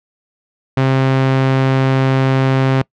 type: tone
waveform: sawtooth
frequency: 132.9 Hz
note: C3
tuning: 27 cents sharp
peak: -7 dBFS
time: 0.77-2.82 s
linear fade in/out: 5 ms
effects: noise-tail reverb RT60 0.1 s tail -24 dB re dry + low-pass 3000 Hz 12 dB/octave